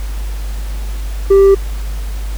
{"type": "tone with hard clipping", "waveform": "triangle", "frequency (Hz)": 392, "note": "G4", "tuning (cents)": 0, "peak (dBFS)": -3, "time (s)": [1.3, 1.55], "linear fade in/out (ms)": 10, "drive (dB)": 1, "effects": ["added 50 Hz sine -18 dBFS peak until 2.37 s", "pink hiss -35 dBFS RMS until 2.37 s"]}